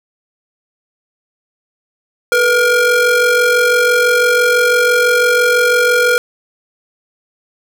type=ring-modulated tone; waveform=square; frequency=467 Hz; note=A#4; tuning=3 cents sharp; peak=-7 dBFS; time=2.32-6.18 s; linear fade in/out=0 ms; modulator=957 Hz; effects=none